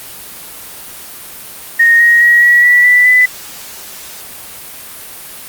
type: tone with pitch steps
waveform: sine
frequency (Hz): 1858 / 1880.7 / 1903.6 / 1926.9 / 1950.4 / 1974.2 / 1998.3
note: A#6 / A#6 / A#6 / B6 / B6 / B6 / B6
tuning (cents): -6 / +15 / +36 / -43 / -22 / -1 / +20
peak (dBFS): -4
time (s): 1.79-3.26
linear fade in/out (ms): 10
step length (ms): 210
effects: white hiss -30 dBFS RMS until 5.48 s + Opus 32 kbps